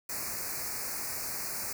white band-stop noise, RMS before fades -36 dBFS, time 0.09-1.73 s, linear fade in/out 5 ms, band 2500 to 4300 Hz, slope 96 dB/octave, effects none

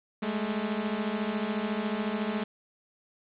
sawtooth beating tone pair, 204.8 / 218.8 Hz, G#3 / A3, -24 / -9 cents, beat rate 14 Hz, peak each -28 / -27 dBFS, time 0.22-2.44 s, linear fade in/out 10 ms, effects resampled to 8000 Hz + 8-bit

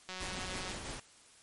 click train, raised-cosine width 0.2 ms, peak -25 dBFS, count 117, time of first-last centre 0.09-0.717 s, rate 185 Hz
pink noise with tremolo, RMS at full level -41 dBFS, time 0.2-1 s, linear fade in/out 5 ms, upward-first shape sine, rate 6.1 Hz, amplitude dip 30%
effects white hiss -60 dBFS RMS until 1.42 s + MP3 48 kbps

